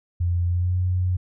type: tone with pitch glide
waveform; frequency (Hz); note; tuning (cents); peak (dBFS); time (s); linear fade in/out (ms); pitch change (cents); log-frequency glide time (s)
sine; 87.31 to 90.97; F2 to F#2; 0 to -29; -19; 0.2-1.17; 10; +71; 0.47-0.79
effects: none